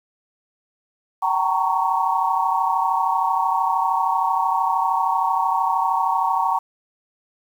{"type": "tone cluster", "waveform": "sine", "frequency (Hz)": [766, 909, 942, 1112], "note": ["G5", "A#5", "A#5", "C#6"], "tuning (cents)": [-40, -44, 18, 5], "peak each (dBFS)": -23, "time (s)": [1.22, 6.59], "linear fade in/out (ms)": 10, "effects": ["8-bit"]}